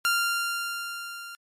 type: tone with level ramp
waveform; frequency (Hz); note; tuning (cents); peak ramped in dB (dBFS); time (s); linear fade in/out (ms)
sawtooth; 1391; F6; -7; -17 to -35; 0.05-1.35; 0
effects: MP3 64 kbps